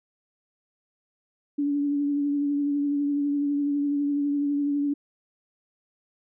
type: tone with vibrato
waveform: sine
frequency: 286.8 Hz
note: D4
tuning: 41 cents flat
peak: -22 dBFS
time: 1.58-4.94 s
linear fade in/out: 10 ms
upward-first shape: triangle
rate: 12 Hz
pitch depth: 26 cents each way
effects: none